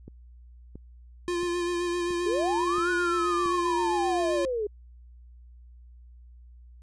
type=click train; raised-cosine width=3 ms; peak=-29 dBFS; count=6; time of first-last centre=0.08-3.458 s; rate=1.48 Hz
type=tone with vibrato; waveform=square; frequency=349.2 Hz; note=F4; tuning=in tune; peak=-27 dBFS; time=1.28-4.45 s; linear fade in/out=0 ms; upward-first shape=sine; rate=7.6 Hz; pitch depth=25 cents each way
type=linear two-way sweep; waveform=sine; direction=up then down; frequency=378 to 1480 to 402.1 Hz; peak=-26 dBFS; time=2.26-4.67 s; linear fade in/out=5 ms; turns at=2.91 s
effects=added 60 Hz sine -47 dBFS peak until 6.82 s + resampled to 22050 Hz